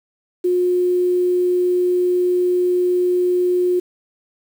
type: tone with quantisation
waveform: sine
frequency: 359.2 Hz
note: F4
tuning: 49 cents sharp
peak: -14 dBFS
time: 0.44-3.8 s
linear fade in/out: 10 ms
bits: 7
effects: none